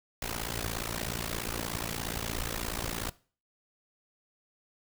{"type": "noise with amplitude modulation", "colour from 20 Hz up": "pink", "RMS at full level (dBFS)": -31, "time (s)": [0.22, 3.1], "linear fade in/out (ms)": 2, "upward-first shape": "sine", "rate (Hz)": 56.9, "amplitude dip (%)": 95, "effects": ["noise-tail reverb RT60 0.4 s tail -20 dB re dry"]}